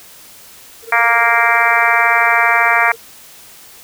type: tone with tremolo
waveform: triangle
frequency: 457.7 Hz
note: A#4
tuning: 32 cents flat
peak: -25 dBFS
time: 0.82-2.98 s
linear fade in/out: 50 ms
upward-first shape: sine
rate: 18 Hz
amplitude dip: 95%
type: harmonic tone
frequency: 233.1 Hz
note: A#3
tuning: in tune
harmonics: 3 / 4 / 5 / 6 / 7 / 8 / 9 / 10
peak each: -18 / -18 / -18 / -18 / -18 / -18 / -18 / -18 dBFS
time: 0.92-2.92 s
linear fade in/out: 5 ms
effects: white hiss -40 dBFS RMS until 3.83 s